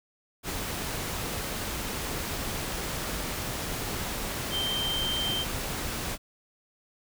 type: tone in noise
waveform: sine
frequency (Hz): 3136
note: G7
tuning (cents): 0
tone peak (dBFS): -28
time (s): 4.5-5.46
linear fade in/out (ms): 50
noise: pink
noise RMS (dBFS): -33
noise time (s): 0.43-6.18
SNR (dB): +2
effects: none